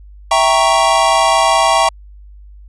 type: chord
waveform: square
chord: E diminished seventh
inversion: none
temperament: equal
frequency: 659.3 / 784 / 932.3 / 1108.7 Hz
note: E5 / G5 / Bb5 / Db6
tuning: 0 / 0 / 0 / 0 cents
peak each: -16 dBFS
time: 0.31-1.89 s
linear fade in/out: 5 ms
effects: added 50 Hz sine -35 dBFS peak until 2.68 s + resampled to 24000 Hz